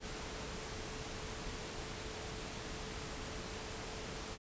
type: tone in noise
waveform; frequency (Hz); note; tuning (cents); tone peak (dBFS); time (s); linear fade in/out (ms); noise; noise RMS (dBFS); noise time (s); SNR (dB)
sine; 436.8; A4; -13; -52; 0-4.38; 50; pink; -44; 0-4.38; -11
effects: resampled to 16000 Hz